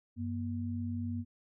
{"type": "tone pair together", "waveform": "sine", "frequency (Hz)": [95.58, 238.5], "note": ["G2", "A#3"], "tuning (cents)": [-43, 40], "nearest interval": "octave + major third", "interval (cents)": 1583, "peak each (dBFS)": [-36, -36], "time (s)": [0.16, 1.25], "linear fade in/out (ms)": 50, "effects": []}